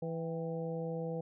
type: harmonic tone with a mistuned harmonic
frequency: 164.81 Hz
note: E3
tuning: in tune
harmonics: 1 / 2 / 3 / 4 / 5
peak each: -38 / -47 / -38 / -49 / -49 dBFS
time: 0.02-1.21 s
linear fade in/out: 5 ms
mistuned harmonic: 5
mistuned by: -67 cents
effects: none